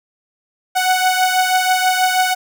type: beating tone pair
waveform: sawtooth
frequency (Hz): 740 / 746.2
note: F#5 / F#5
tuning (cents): 0 / +14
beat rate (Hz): 6.2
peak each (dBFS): -11 / -15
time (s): 0.75-2.35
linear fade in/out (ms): 20
effects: none